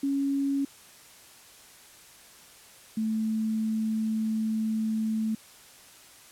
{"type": "tone pair in turn", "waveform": "sine", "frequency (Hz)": [277.2, 219.8], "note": ["C#4", "A3"], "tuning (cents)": [0, -2], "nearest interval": "major third", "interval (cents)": 402, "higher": "first", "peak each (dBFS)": [-24, -25], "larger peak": "first", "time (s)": [[0.03, 0.65], [2.97, 5.35]], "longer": "second", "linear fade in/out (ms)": 5, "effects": ["white hiss -52 dBFS RMS until 6.31 s", "low-pass 12000 Hz 12 dB/octave"]}